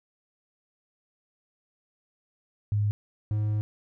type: tone pair in turn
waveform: sine / triangle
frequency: 103.83 / 106.13 Hz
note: G#2 / G#2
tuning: 0 / +38 cents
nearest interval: unison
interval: 38 cents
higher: second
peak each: -22 dBFS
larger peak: neither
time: 2.72-2.91 / 3.31-3.61 s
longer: second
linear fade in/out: 0 ms
effects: none